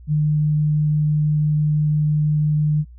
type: tone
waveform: sine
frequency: 151 Hz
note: D3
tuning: 48 cents sharp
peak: -15 dBFS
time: 0.07-2.85 s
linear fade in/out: 50 ms
effects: added 60 Hz sine -39 dBFS peak until 2.98 s